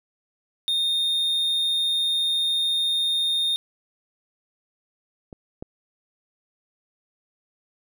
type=tone; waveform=triangle; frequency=3667 Hz; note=A#7; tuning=29 cents flat; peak=-19 dBFS; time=0.68-3.56 s; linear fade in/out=0 ms
type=clicks; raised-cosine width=2 ms; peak=-26 / -20 dBFS; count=2; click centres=5.328 / 5.625 s
effects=none